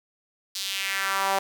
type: tone with high-pass filter sweep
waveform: sawtooth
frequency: 194.7 Hz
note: G3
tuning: 12 cents flat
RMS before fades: -27 dBFS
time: 0.55-1.39 s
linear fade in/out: 5 ms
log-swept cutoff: 4500 to 700 Hz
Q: 2.2
effects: none